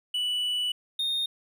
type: tone pair in turn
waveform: triangle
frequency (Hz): 2960 / 3682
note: F#7 / A#7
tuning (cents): 0 / -22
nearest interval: major third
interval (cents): 378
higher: second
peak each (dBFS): -24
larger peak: neither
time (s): 0.14-0.72 / 0.99-1.26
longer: first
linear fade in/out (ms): 5
effects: none